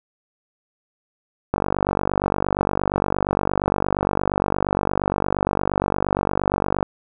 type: click train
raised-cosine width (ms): 1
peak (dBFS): -5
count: 258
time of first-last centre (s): 1.54-6.828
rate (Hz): 48.6
effects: none